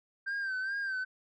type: tone with vibrato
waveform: sine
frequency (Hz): 1568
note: G6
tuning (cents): 0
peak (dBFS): -29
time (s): 0.26-1.05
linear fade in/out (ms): 20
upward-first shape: sine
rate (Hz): 2.4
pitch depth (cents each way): 64
effects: tanh soft clip ceiling -31 dBFS